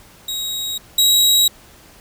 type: tone pair in turn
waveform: sawtooth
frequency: 3804 / 3837 Hz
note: A#7 / A#7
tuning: +34 / +49 cents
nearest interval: unison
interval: 15 cents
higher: second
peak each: -19 / -8 dBFS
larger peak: second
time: 0.28-0.78 / 0.98-1.48 s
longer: neither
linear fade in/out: 5 ms
effects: pink hiss -46 dBFS RMS until 2 s